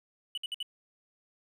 triangle tone bursts, 2960 Hz, F#7, in tune, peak -31 dBFS, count 4, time 0.35-0.628 s, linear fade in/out 2 ms, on 26 ms, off 58 ms, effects none

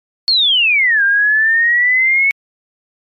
sine exponential two-way sweep, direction down then up, 4435 to 1586 to 2222 Hz, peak -9 dBFS, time 0.28-2.31 s, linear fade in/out 0 ms, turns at 1.03 s, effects MP3 64 kbps

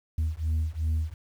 sine beating tone pair, 77.78 / 80.48 Hz, D#2 / E2, 0 / -41 cents, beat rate 2.7 Hz, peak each -26 dBFS, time 0.18-1.14 s, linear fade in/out 5 ms, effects tanh soft clip ceiling -22 dBFS + 9-bit

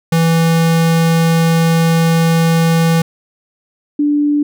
square / sine tone pair in turn, 164.9 / 293 Hz, E3 / D4, +1 / -4 cents, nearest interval minor seventh, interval 995 cents, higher second, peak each -10 dBFS, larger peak neither, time 0.12-3.02 / 3.99-4.43 s, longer first, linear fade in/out 5 ms, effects none

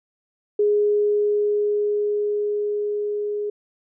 sine tone with level ramp, 415.3 Hz, G#4, in tune, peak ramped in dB -15 to -23 dBFS, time 0.59-3.5 s, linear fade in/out 5 ms, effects none

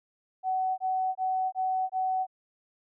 sine tone bursts, 751 Hz, F#5, 26 cents sharp, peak -25 dBFS, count 5, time 0.43-2.268 s, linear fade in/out 50 ms, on 350 ms, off 22 ms, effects none

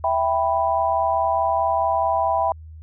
sine chord, E minor, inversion none, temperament equal, 659.3 / 784 / 987.8 Hz, E5 / G5 / B5, 0 / 0 / 0 cents, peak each -22 dBFS, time 0.04-2.52 s, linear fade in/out 2 ms, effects added 79 Hz sine -37 dBFS peak until 2.82 s

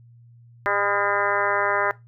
harmonic tone with a mistuned harmonic, 201.8 Hz, G#3, 49 cents flat, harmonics 2 / 3 / 4 / 5 / 6 / 7 / 8 / 9 / 10, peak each -30 / -27 / -30 / -27 / -28 / -29 / -28 / -29 / -32 dBFS, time 0.66-1.91 s, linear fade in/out 0 ms, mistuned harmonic 6, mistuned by +37 cents, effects noise-tail reverb RT60 0.2 s tail -19 dB re dry + added 118 Hz sine -47 dBFS peak until 2.07 s

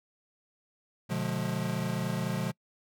square chord, B diminished seventh, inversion none, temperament just, 123.47 / 148.16 / 177.8 / 213.4 Hz, B2 / D3 / F3 / Ab3, 0 / +16 / +31 / +47 cents, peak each -36 / -37 / -34 / -37 dBFS, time 1.09-2.52 s, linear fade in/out 20 ms, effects noise-tail reverb RT60 0.1 s tail -26 dB re dry

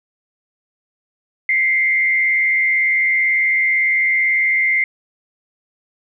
sine tone with frequency modulation, 2093 Hz, C7, in tune, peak -13 dBFS, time 1.49-4.84 s, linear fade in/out 2 ms, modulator 98 Hz, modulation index 0.68, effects none

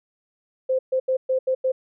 sine tone bursts at uneven times, 520 Hz, C5, 11 cents flat, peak -18 dBFS, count 6, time 0.69-0.79 / 0.92-1 / 1.08-1.17 / 1.29-1.39 / 1.47-1.55 / 1.64-1.72 s, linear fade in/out 10 ms, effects none

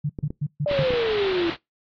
sine tone bursts, 147 Hz, D3, 2 cents sharp, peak -21 dBFS, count 5, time 0.04-0.84 s, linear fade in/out 10 ms, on 56 ms, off 130 ms
clicks, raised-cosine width 3 ms, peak -18 dBFS, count 6, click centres 0.188 / 0.305 / 0.713 / 0.792 / 0.906 / 0.937 s
sine exponential sweep, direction down, 595 to 329.6 Hz, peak -20 dBFS, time 0.66-1.5 s, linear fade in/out 2 ms
white low-pass noise, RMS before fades -32 dBFS, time 0.67-1.57 s, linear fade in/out 50 ms, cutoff 4000 Hz, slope 48 dB/octave
effects noise-tail reverb RT60 0.2 s tail -25 dB re dry + AAC 32 kbps

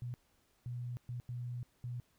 sine tone bursts at uneven times, 122.1 Hz, B2, 19 cents flat, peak -38 dBFS, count 5, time 0.02-0.14 / 0.66-0.97 / 1.09-1.2 / 1.29-1.63 / 1.84-2 s, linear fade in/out 0 ms, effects pink hiss -73 dBFS RMS until 2.18 s

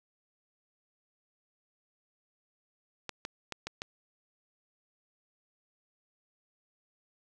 clicks, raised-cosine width 0.2 ms, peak -19 dBFS, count 5, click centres 3.093 / 3.251 / 3.523 / 3.67 / 3.819 s, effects none

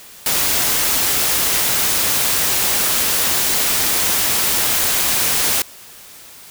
white noise, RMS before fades -17 dBFS, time 0.26-5.62 s, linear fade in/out 2 ms, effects white hiss -40 dBFS RMS until 6.5 s

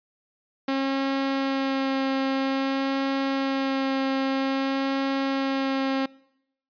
sawtooth tone with vibrato, 270 Hz, C#4, 45 cents flat, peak -19 dBFS, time 0.68-6.06 s, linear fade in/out 5 ms, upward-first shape sine, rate 0.51 Hz, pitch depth 11 cents each way, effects noise-tail reverb RT60 0.8 s tail -24 dB re dry + resampled to 11025 Hz

